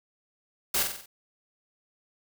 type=noise with echo; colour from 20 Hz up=white; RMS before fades=-26 dBFS; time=0.74-0.83 s; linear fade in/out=5 ms; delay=46 ms; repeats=5; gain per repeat=-5 dB; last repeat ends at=1.06 s; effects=none